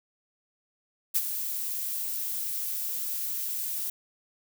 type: noise with ADSR envelope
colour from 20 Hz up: violet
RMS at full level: -23 dBFS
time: 1.14-3.9 s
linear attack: 22 ms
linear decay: 44 ms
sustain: -9 dB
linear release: 4 ms
effects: none

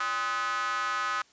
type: tone with high-pass filter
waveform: square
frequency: 114.9 Hz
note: A#2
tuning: 25 cents flat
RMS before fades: -30 dBFS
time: 0-1.22 s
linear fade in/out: 5 ms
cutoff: 1300 Hz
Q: 5.4
effects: white hiss -61 dBFS RMS until 1.32 s + resampled to 16000 Hz

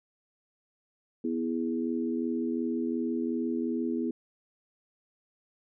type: chord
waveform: sine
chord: E major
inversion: second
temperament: equal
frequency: 246.9 / 329.6 / 415.3 Hz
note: B3 / E4 / G#4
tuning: 0 / 0 / 0 cents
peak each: -30 / -32 / -36 dBFS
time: 1.24-4.11 s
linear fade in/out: 5 ms
effects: none

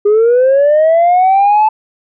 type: linear sweep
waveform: sine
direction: up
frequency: 404.9 to 876 Hz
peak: -4 dBFS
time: 0.05-1.69 s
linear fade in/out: 10 ms
effects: tanh soft clip ceiling -4 dBFS

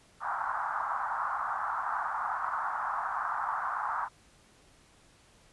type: band-pass noise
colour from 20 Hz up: white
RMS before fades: -33 dBFS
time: 0.2-4.09 s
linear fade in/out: 50 ms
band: 780 to 1400 Hz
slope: 48 dB/octave
effects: pink hiss -61 dBFS RMS until 5.52 s + resampled to 24000 Hz

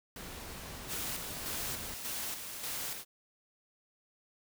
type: noise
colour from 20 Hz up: pink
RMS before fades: -45 dBFS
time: 0.16-1.94 s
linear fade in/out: 2 ms
type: noise with tremolo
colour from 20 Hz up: white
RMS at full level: -38 dBFS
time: 0.87-3.05 s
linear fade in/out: 50 ms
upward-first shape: square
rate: 1.7 Hz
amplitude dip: 45%
effects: none

